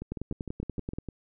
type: two click trains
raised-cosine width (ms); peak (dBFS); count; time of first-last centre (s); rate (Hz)
3; -23 / -20; 8 / 10; 0.02-1.087 / 0.12-0.985; 6.56 / 10.4
effects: none